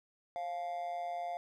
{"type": "tone with amplitude modulation", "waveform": "triangle", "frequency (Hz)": 698.5, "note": "F5", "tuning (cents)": 0, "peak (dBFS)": -31, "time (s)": [0.36, 1.37], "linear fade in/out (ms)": 0, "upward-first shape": "sine", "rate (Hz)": 163, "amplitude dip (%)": 65, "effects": []}